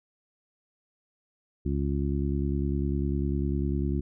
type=harmonic tone; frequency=70 Hz; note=C#2; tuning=18 cents sharp; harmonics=1 / 2 / 3 / 4 / 5; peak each=-28 / -31 / -33 / -34 / -35 dBFS; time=1.65-4.01 s; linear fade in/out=10 ms; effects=none

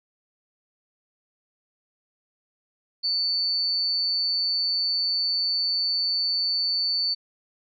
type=tone with amplitude modulation; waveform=sine; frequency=4500 Hz; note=C#8; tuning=25 cents sharp; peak=-20 dBFS; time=3.03-7.15 s; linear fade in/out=20 ms; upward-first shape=sine; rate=177 Hz; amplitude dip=40%; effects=none

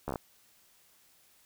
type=slowing click train; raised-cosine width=1 ms; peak=-20 dBFS; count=6; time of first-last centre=0.08-0.158 s; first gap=13 ms; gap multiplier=1.09; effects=white hiss -64 dBFS RMS until 1.45 s

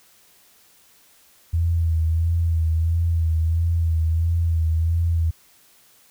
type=tone with vibrato; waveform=sine; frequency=82.41 Hz; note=E2; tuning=in tune; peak=-17 dBFS; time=1.53-5.31 s; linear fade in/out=10 ms; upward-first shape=sine; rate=1.5 Hz; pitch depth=41 cents each way; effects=white hiss -55 dBFS RMS until 6.1 s

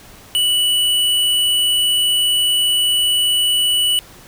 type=tone; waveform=square; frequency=2955 Hz; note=F#7; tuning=3 cents flat; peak=-14 dBFS; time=0.35-3.99 s; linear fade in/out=0 ms; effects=pink hiss -42 dBFS RMS until 4.27 s

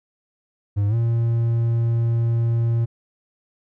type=tone with pitch glide; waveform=triangle; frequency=101.7 to 116.15 Hz; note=G#2 to A#2; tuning=-36 to -6 cents; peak=-15 dBFS; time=0.76-2.86 s; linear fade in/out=20 ms; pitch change=+230 cents; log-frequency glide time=0.88-0.95 s; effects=none

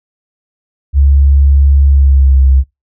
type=tone with pitch glide; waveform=sine; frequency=69.7 to 66.63 Hz; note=C#2 to C2; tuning=+10 to +32 cents; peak=-4 dBFS; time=0.93-2.64 s; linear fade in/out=50 ms; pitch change=-78 cents; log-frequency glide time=1.88-2.41 s; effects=noise-tail reverb RT60 0.2 s tail -23 dB re dry

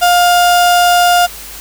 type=tone; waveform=35% pulse; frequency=706 Hz; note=F5; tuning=19 cents sharp; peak=-5 dBFS; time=0.01-1.27 s; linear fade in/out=20 ms; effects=added 50 Hz sine -37 dBFS peak until 1.6 s + white hiss -30 dBFS RMS until 1.6 s

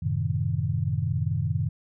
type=chord; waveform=sine; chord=F# diminished seventh; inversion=none; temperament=equal; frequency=92.5 / 110 / 130.81 / 155.56 Hz; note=F#2 / A2 / C3 / Eb3; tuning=0 / 0 / 0 / 0 cents; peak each=-29 dBFS; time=0.02-1.69 s; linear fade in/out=10 ms; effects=none

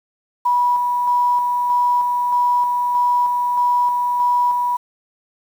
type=tone with tremolo; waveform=sine; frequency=976 Hz; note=B5; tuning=21 cents flat; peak=-13 dBFS; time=0.45-4.77 s; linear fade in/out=10 ms; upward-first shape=square; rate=1.6 Hz; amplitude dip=30%; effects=7-bit

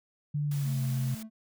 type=tone with pitch glide; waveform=sine; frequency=147.1 to 131.05 Hz; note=D3 to C3; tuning=+3 to +3 cents; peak=-27 dBFS; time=0.34-1.15 s; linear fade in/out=10 ms; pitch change=-200 cents; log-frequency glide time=0.47-0.85 s
type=noise; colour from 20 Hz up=white; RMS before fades=-46 dBFS; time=0.51-1.23 s; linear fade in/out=5 ms
type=tone; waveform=triangle; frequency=220 Hz; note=A3; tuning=in tune; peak=-37 dBFS; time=0.63-1.3 s; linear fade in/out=50 ms
effects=none

